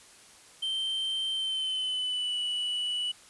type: tone with pitch glide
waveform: triangle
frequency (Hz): 3123 to 2953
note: G7 to F#7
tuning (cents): -7 to -4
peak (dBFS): -27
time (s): 0.62-3.12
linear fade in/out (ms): 10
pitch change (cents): -97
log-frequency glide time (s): 1.31-2.38
effects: white hiss -54 dBFS RMS until 3.29 s + resampled to 24000 Hz